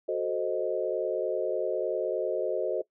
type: chord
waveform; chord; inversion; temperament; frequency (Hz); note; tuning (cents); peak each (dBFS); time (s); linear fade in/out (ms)
sine; F# diminished seventh; none; equal; 370 / 440 / 523.3 / 622.3; F#4 / A4 / C5 / Eb5; 0 / 0 / 0 / 0; -32; 0.08-2.82; 10
effects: noise-tail reverb RT60 0.1 s tail -20 dB re dry